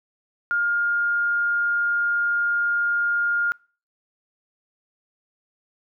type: tone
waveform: sine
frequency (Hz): 1413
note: F6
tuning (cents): +20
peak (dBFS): -19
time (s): 0.51-3.52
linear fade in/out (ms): 0
effects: noise-tail reverb RT60 0.4 s tail -26 dB re dry